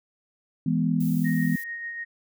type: chord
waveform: sine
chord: E major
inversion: none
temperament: equal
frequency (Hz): 164.81 / 207.7 / 246.9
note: E3 / G#3 / B3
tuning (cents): 0 / 0 / 0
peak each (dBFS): -24 / -27 / -25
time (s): 0.66-1.56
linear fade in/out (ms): 5
type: noise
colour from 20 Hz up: violet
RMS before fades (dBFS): -42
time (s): 1-1.64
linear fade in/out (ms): 5
type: tone with tremolo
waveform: sine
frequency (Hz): 1864.7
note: A#6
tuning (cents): 0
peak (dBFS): -30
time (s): 1.24-2.05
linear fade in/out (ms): 20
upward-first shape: sine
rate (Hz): 6.8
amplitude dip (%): 35
effects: none